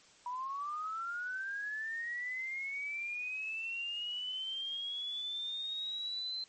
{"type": "linear sweep", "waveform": "sine", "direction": "up", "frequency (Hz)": [967, 4102], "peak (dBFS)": -36, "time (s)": [0.26, 6.44], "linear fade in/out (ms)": 2, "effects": ["white hiss -61 dBFS RMS until 6.48 s", "MP3 32 kbps"]}